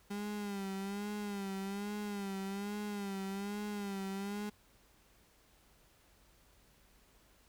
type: tone with vibrato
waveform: 35% pulse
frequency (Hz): 200.7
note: G3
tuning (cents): +41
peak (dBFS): -36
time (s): 0.1-4.5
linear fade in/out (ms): 10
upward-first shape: sine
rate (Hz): 1.2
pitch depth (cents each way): 66
effects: added 50 Hz sine -70 dBFS peak until 7.48 s + pink hiss -67 dBFS RMS until 7.48 s